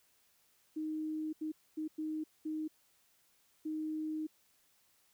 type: tone bursts at uneven times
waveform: sine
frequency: 311.1 Hz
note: D#4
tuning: in tune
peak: -35 dBFS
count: 6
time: 0.76-1.33 / 1.41-1.52 / 1.77-1.88 / 1.98-2.24 / 2.45-2.68 / 3.65-4.27 s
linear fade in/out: 10 ms
effects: white hiss -71 dBFS RMS until 5.13 s